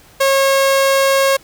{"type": "tone", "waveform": "sawtooth", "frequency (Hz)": 544, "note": "C#5", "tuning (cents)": -33, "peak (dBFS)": -7, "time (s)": [0.2, 1.37], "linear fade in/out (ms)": 10, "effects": ["pink hiss -46 dBFS RMS until 1.43 s"]}